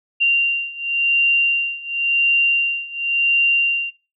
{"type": "beating tone pair", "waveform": "sine", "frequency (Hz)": [2772, 2772.93], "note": ["F7", "F7"], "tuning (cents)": [-14, -13], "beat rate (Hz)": 0.93, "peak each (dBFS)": [-19, -17], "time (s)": [0.2, 3.91], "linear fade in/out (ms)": 20, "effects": ["noise-tail reverb RT60 0.3 s tail -19 dB re dry"]}